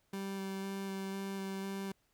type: tone with vibrato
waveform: 30% pulse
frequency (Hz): 194.4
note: G3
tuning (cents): -14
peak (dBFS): -35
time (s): 0.13-1.92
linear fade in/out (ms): 5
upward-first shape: square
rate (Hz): 2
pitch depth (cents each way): 9
effects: pink hiss -75 dBFS RMS until 2.13 s